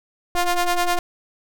sawtooth ring-modulated tone, 351.1 Hz, F4, 9 cents sharp, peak -11 dBFS, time 0.35-0.99 s, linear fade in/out 2 ms, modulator 356 Hz, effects none

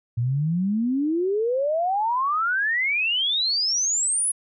sine exponential sweep, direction up, 113.9 to 10548 Hz, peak -20 dBFS, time 0.17-4.32 s, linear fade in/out 10 ms, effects none

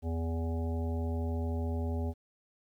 harmonic tone with a mistuned harmonic, 82.41 Hz, E2, in tune, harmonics 1 / 3 / 5 / 7 / 9 / 10, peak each -31 / -38 / -42 / -45 / -48 / -50 dBFS, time 0.02-2.14 s, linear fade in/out 50 ms, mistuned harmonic 10, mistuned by +16 cents, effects 11-bit

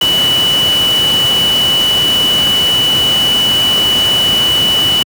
sine tone in noise, 2960 Hz, F#7, in tune, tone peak -9 dBFS, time 0.01-5.03 s, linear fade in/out 5 ms, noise pink, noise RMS -19 dBFS, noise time 0.01-5.03 s, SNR +7 dB, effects high-pass 100 Hz 12 dB/octave

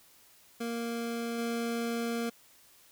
25% pulse tone with level steps, 233.1 Hz, A#3, in tune, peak -29 / -27 dBFS, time 0.6-2.3 s, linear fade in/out 10 ms, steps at 1.38 s, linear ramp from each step 10 ms, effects white hiss -60 dBFS RMS until 2.91 s

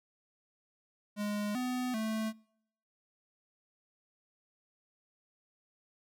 square tone with pitch steps, 207.2 / 251.2 / 219.6 Hz, G#3 / B3 / A3, -4 / +30 / -3 cents, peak -33 dBFS, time 1.16-2.33 s, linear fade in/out 50 ms, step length 390 ms, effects noise-tail reverb RT60 0.7 s tail -26 dB re dry

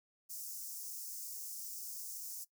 white high-pass noise, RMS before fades -45 dBFS, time 0.29-2.45 s, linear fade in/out 20 ms, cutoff 5200 Hz, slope 48 dB/octave, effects noise-tail reverb RT60 0.1 s tail -18 dB re dry

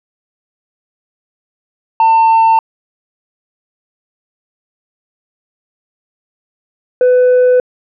sine tone pair in turn, 899 / 500.5 Hz, A5 / B4, +37 / +23 cents, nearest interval minor seventh, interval 1014 cents, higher first, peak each -3 dBFS, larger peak neither, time 2-2.59 / 7.01-7.6 s, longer neither, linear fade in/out 2 ms, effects tanh soft clip ceiling -5 dBFS

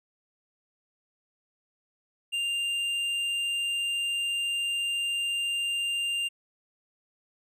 sine tone with hard clipping, 2794 Hz, F7, in tune, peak -28 dBFS, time 2.32-6.29 s, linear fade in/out 20 ms, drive 6 dB, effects none

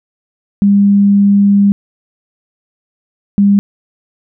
sine tone bursts at uneven times, 200.9 Hz, G3, 43 cents sharp, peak -5 dBFS, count 2, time 0.62-1.72 / 3.38-3.59 s, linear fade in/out 0 ms, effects none

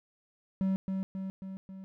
triangle tone with echo, 191.1 Hz, G3, 44 cents flat, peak -24 dBFS, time 0.61-0.76 s, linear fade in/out 0 ms, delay 270 ms, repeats 4, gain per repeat -4 dB, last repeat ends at 1.84 s, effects none

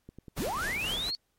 click train, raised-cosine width 3 ms, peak -32 dBFS, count 8, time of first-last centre 0.09-0.763 s, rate 10.4 Hz
pink noise with tremolo, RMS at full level -36 dBFS, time 0.36-1.11 s, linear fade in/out 20 ms, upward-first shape sine, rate 4.2 Hz, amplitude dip 45%
sine linear sweep, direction up, 82.41 to 4455 Hz, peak -30 dBFS, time 0.38-1.15 s, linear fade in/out 0 ms
effects pink hiss -75 dBFS RMS until 1.38 s + MP3 64 kbps

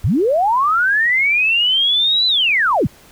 sine linear two-way sweep, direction up then down, 68.4 to 4034 to 68.4 Hz, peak -12 dBFS, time 0.04-2.87 s, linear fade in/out 5 ms, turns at 2.27 s, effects pink hiss -46 dBFS RMS until 3.11 s

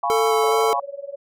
sine chord, C# dominant seventh, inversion first, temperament equal, 698.5 / 830.6 / 987.8 / 1108.7 Hz, E#5 / G#5 / B5 / C#6, 0 / 0 / 0 / 0 cents, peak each -25 dBFS, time 0.03-0.8 s, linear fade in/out 5 ms
square tone with vibrato, 441.7 Hz, A4, 7 cents sharp, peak -19 dBFS, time 0.1-0.73 s, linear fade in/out 0 ms, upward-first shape square, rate 2.4 Hz, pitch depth 10 cents each way
sine tone with tremolo, 561 Hz, C#5, 21 cents sharp, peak -26 dBFS, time 0.43-1.16 s, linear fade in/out 10 ms, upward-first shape triangle, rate 20 Hz, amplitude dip 100%
effects none

